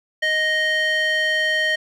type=tone with band-pass filter; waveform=square; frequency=622.3 Hz; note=D#5; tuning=in tune; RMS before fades=-20 dBFS; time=0.22-1.76 s; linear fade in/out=10 ms; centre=2300 Hz; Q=5; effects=none